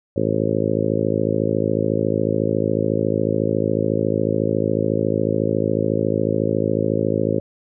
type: harmonic tone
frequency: 54 Hz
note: A1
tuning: 32 cents flat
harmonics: 2 / 3 / 4 / 5 / 6 / 7 / 8 / 9 / 10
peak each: -26 / -26 / -26 / -26 / -26 / -26 / -26 / -26 / -26 dBFS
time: 0.16-7.4 s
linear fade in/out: 5 ms
effects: none